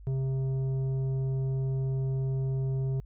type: tone with tanh clipping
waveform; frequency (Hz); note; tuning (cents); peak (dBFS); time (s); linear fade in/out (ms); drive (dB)
sine; 133.1; C3; +30; -28; 0.07-3; 0; 8
effects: added 50 Hz sine -45 dBFS peak until 3.05 s

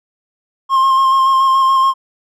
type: tone with vibrato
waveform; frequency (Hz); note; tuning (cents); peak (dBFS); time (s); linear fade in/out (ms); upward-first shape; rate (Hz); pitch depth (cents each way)
triangle; 1066; C6; +32; -7; 0.69-1.94; 50; square; 7; 17
effects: none

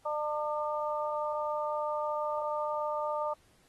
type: harmonic tone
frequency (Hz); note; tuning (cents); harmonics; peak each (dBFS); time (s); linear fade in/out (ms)
300.5; D4; +40; 2 / 3 / 4; -33 / -35 / -36; 0.05-3.34; 10
effects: pink hiss -66 dBFS RMS until 3.68 s + AAC 32 kbps

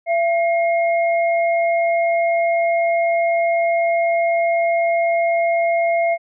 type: tone pair together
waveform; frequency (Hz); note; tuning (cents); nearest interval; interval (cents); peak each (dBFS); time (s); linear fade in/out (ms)
sine; 676 / 2144; E5 / C7; +43 / +42; octave + minor sixth; 1999; -15 / -24; 0.06-6.18; 50
effects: none

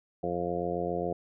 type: harmonic tone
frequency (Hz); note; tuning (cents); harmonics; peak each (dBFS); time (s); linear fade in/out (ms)
87.31; F2; 0; 1 / 2 / 3 / 4 / 5 / 6 / 7 / 8; -44 / -37 / -43 / -36 / -35 / -35 / -42 / -35; 0.23-1.13; 5
effects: none

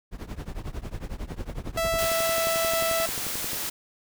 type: noise with tremolo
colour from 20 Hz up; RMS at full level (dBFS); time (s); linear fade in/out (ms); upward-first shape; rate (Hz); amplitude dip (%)
brown; -30; 0.11-2.09; 50; triangle; 11; 95
type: click train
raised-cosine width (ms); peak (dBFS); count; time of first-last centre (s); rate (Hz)
2; -23; 26; 1.32-3.532; 11.3
type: tone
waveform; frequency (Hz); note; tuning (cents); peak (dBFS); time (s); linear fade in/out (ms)
sawtooth; 660; E5; +2; -20; 1.77-3.06; 5
type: noise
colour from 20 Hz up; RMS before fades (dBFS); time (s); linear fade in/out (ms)
white; -31; 1.98-3.7; 10
effects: none

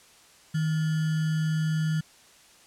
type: tone with sample-and-hold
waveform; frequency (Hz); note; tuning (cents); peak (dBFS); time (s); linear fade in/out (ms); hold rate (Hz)
sine; 157.3; D#3; +19; -23; 0.54-2.01; 10; 1575
effects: white hiss -55 dBFS RMS until 2.66 s + low-pass 9000 Hz 12 dB/octave

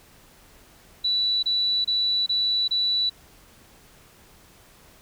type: tone bursts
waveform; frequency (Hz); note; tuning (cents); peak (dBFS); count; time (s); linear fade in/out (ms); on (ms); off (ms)
sine; 3951; B7; 0; -20; 5; 1.04-3.098; 10; 390; 27
effects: pink hiss -53 dBFS RMS until 5.01 s

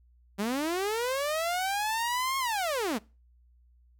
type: linear two-way sweep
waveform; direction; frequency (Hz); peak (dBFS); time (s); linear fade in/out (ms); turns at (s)
sawtooth; up then down; 191.5 to 1089 to 191.5; -24; 0.38-2.99; 20; 2.38
effects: noise-tail reverb RT60 0.3 s tail -22 dB re dry + added 60 Hz sine -58 dBFS peak until 3.99 s

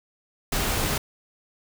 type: noise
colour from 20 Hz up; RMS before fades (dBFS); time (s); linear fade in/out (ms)
pink; -25; 0.52-0.98; 5
effects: none

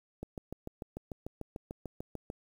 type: click train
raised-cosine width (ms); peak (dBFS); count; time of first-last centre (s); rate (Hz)
2; -26; 15; 0.23-2.301; 6.76
effects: 9-bit

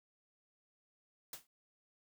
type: noise with exponential decay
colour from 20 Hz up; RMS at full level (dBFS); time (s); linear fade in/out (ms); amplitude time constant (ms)
white; -42; 1.33-1.47; 2; 29
effects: none

